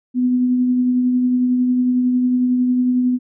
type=tone with tremolo; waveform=sine; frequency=249.9 Hz; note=B3; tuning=21 cents sharp; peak=-12 dBFS; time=0.14-3.19 s; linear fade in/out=50 ms; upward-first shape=triangle; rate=11 Hz; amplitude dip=30%; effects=none